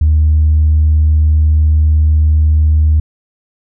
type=tone; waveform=sine; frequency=77 Hz; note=D#2; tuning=17 cents flat; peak=-5 dBFS; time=0.01-3 s; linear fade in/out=5 ms; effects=tanh soft clip ceiling -3 dBFS